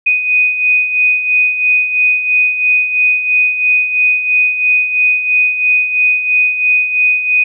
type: beating tone pair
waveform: sine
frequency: 2489 / 2492 Hz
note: D#7 / D#7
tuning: 0 / +2 cents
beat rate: 3 Hz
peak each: -17 / -10 dBFS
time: 0.06-7.44 s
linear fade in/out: 10 ms
effects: none